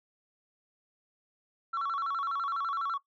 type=tone with vibrato; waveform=sine; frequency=1231 Hz; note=D#6; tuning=19 cents flat; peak=-27 dBFS; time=1.73-2.98 s; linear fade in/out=10 ms; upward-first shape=square; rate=12 Hz; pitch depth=160 cents each way; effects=noise-tail reverb RT60 0.1 s tail -17 dB re dry + tanh soft clip ceiling -28 dBFS